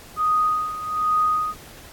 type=tone with tremolo; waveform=sine; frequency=1244.5 Hz; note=D#6; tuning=in tune; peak=-16 dBFS; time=0.16-1.55 s; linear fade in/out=50 ms; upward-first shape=sine; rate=1.2 Hz; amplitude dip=75%; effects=pink hiss -44 dBFS RMS until 1.92 s + AAC 64 kbps